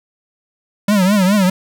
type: tone with vibrato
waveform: square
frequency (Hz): 195.9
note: G3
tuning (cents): -1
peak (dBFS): -11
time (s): 0.88-1.5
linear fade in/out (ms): 5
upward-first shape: triangle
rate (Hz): 4.8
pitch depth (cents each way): 170
effects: none